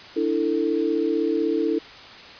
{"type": "chord", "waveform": "sine", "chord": "D suspended second", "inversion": "none", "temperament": "equal with one note detuned", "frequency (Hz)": [293.7, 329.6, 445.1], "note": ["D4", "E4", "A4"], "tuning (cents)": [0, 0, 20], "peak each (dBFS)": [-26, -23, -24], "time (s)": [0.16, 1.79], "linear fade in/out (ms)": 10, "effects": ["white hiss -42 dBFS RMS until 2.39 s", "resampled to 11025 Hz"]}